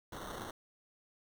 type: noise with sample-and-hold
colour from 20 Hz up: violet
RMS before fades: -44 dBFS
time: 0.12-0.51 s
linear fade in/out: 5 ms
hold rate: 2450 Hz
effects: none